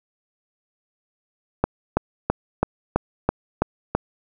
click train, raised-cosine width 1 ms, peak -3 dBFS, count 8, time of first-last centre 1.64-3.95 s, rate 3.03 Hz, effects none

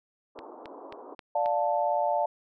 pink band-pass noise, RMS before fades -45 dBFS, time 0.35-1.15 s, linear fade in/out 10 ms, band 280 to 1100 Hz, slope 48 dB/octave
click train, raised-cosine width 0.3 ms, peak -26 dBFS, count 5, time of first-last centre 0.39-1.46 s, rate 3.74 Hz
sine chord, D minor, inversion none, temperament just, 587.3 / 704.8 / 881 Hz, D5 / F5 / A5, 0 / +16 / +2 cents, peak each -28 dBFS, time 1.35-2.26 s, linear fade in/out 5 ms
effects none

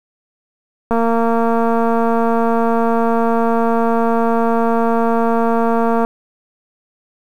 click train, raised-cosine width 1 ms, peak -4 dBFS, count 1183, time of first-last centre 0.91-6.049 s, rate 230 Hz, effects 7-bit

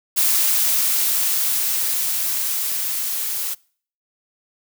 blue noise with level ramp, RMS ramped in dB -17 to -25 dBFS, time 0.16-3.55 s, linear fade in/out 20 ms, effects noise-tail reverb RT60 0.5 s tail -25 dB re dry

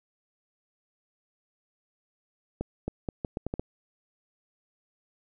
accelerating click train, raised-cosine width 2 ms, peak -17 dBFS, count 8, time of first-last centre 2.61-3.596 s, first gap 270 ms, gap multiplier 0.77, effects none

